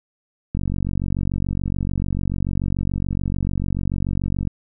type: click train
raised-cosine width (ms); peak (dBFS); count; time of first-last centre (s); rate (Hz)
5; -11; 185; 0.55-4.473; 46.9
effects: none